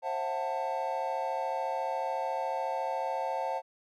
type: chord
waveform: triangle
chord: F# half-diminished seventh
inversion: second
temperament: just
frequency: 532.8 / 666 / 740 / 888 Hz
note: C5 / E5 / F#5 / A5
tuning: +31 / +18 / 0 / +16 cents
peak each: -34 / -36 / -34 / -32 dBFS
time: 0.02-3.62 s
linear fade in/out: 50 ms
effects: none